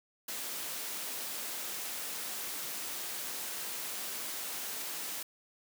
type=high-pass noise; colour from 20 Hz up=white; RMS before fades=-39 dBFS; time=0.28-5.23 s; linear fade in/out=5 ms; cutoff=200 Hz; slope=12 dB/octave; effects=none